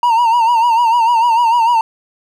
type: tone with vibrato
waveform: triangle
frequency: 932.3 Hz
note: A#5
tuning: in tune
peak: -7 dBFS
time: 0.03-1.81 s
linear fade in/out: 2 ms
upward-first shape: sine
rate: 6.7 Hz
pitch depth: 79 cents each way
effects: none